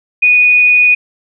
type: tone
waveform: sine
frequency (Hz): 2472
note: D#7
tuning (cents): -12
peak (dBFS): -5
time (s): 0.22-0.95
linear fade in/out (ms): 10
effects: none